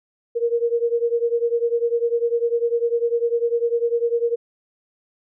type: beating tone pair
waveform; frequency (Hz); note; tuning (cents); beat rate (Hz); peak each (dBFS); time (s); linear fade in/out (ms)
sine; 466.2 / 476.2; A#4 / A#4; 0 / +37; 10; -20 / -22; 0.35-4.36; 20
effects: none